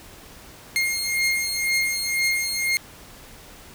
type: beating tone pair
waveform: sawtooth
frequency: 2132 / 2134 Hz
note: C7 / C7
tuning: +32 / +34 cents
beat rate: 2 Hz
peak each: -20 / -22 dBFS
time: 0.76-2.77 s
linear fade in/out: 0 ms
effects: pink hiss -45 dBFS RMS until 3.74 s